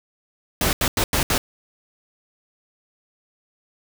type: noise bursts at uneven times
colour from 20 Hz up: pink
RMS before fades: -20 dBFS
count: 5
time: 0.61-0.73 / 0.81-0.88 / 0.97-1.04 / 1.13-1.23 / 1.3-1.38 s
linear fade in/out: 2 ms
effects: none